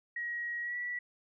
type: tone with pitch glide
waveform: sine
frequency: 1900 to 1948.9 Hz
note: A#6 to B6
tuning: +33 to -23 cents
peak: -34 dBFS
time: 0.16-0.99 s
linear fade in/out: 5 ms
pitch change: +44 cents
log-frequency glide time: 0.62-0.77 s
effects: none